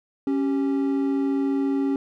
triangle tone pair together, 275.9 / 390.2 Hz, C#4 / G4, -8 / -8 cents, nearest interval tritone, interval 600 cents, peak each -19 / -27 dBFS, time 0.27-1.96 s, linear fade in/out 2 ms, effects none

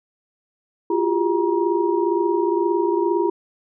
sine tone cluster, 344.6 / 366.7 / 401.9 / 949 Hz, F4 / F#4 / G4 / A#5, -23 / -15 / +43 / +31 cents, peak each -20 / -26 / -22 / -25 dBFS, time 0.9-3.3 s, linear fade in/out 5 ms, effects none

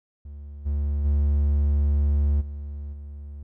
triangle tone with level steps, 72.2 Hz, D2, 29 cents flat, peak -34 / -20 / -16 / -29 / -33 dBFS, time 0.25-3.43 s, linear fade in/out 5 ms, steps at 0.65 / 1.04 / 2.4 / 2.92 s, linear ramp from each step 20 ms, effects none

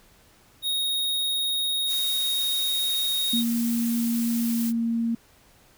square tone, 3747 Hz, A#7, 8 cents sharp, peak -24 dBFS, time 0.62-3.44 s, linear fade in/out 50 ms
blue noise, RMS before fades -34 dBFS, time 1.86-4.73 s, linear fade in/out 50 ms
sine tone with pitch glide, 233.1 to 230.6 Hz, A#3 to A#3, 0 to -19 cents, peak -22 dBFS, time 3.33-5.15 s, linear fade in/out 5 ms, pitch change -19 cents, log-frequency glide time 4.32-4.79 s
effects pink hiss -57 dBFS RMS until 5.77 s

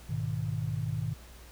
sine chord, G# minor, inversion none, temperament equal with one note detuned, 103.41 / 123.47 / 155.56 Hz, G#2 / B2 / D#3, -7 / 0 / 0 cents, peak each -34 dBFS, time 0.09-1.14 s, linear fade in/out 10 ms, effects added 60 Hz sine -49 dBFS peak until 1.51 s + pink hiss -54 dBFS RMS until 1.51 s

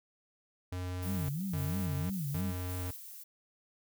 square tone bursts, 90.6 Hz, F#2, 36 cents flat, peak -36 dBFS, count 3, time 0.72-2.91 s, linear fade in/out 5 ms, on 570 ms, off 240 ms
violet noise with tremolo, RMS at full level -45 dBFS, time 1.02-3.24 s, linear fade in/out 10 ms, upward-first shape square, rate 1.8 Hz, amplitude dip 30%
sine tone with vibrato, 164.81 Hz, E3, in tune, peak -33 dBFS, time 1.04-2.54 s, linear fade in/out 50 ms, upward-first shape sine, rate 3 Hz, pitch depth 300 cents each way
effects none

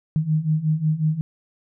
sine beating tone pair, 152.5 / 158 Hz, D#3 / D#3, -34 / +27 cents, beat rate 5.5 Hz, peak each -23 / -20 dBFS, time 0.16-1.21 s, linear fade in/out 0 ms, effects none

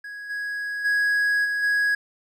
triangle tone with level steps, 1661.2 Hz, G#6, in tune, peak -32 / -25 / -17 / -21 / -17 dBFS, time 0.04-1.95 s, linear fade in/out 5 ms, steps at 0.29 / 0.84 / 1.44 / 1.62 s, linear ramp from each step 20 ms, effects none

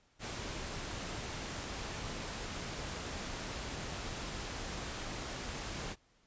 pink noise, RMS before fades -41 dBFS, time 0.19-5.96 s, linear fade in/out 50 ms, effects pink hiss -70 dBFS RMS until 6.26 s + resampled to 16000 Hz

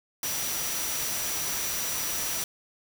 sine tone in noise, 5850 Hz, F#8, 21 cents flat, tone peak -35 dBFS, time 0.23-2.44 s, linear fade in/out 2 ms, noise white, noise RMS -31 dBFS, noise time 0.23-2.44 s, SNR -7 dB, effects none

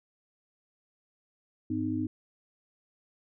sine tone cluster, 102.1 / 254.4 / 308.4 Hz, G#2 / C4 / D#4, -29 / -48 / -15 cents, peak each -36 / -32 / -31 dBFS, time 1.7-2.07 s, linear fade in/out 5 ms, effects none

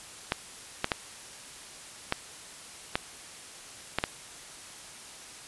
clicks, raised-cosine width 0.3 ms, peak -9 dBFS, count 7, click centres 0.321 / 0.844 / 0.918 / 2.124 / 2.955 / 3.986 / 4.039 s, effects white hiss -46 dBFS RMS until 5.47 s + resampled to 24000 Hz

